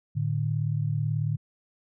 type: tone pair together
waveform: sine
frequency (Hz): 110.84 / 149.2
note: A2 / D3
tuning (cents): +13 / +28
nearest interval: perfect fourth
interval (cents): 515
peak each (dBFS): -27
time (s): 0.15-1.37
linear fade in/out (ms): 20
effects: none